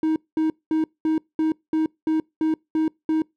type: tone bursts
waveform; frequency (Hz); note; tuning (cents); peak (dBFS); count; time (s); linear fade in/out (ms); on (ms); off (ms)
triangle; 315.7; D#4; +25; -16; 10; 0.03-3.22; 2; 130; 210
effects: noise-tail reverb RT60 0.2 s tail -25 dB re dry